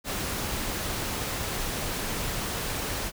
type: noise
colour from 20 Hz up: pink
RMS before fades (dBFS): -31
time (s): 0.04-3.12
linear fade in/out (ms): 50
effects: none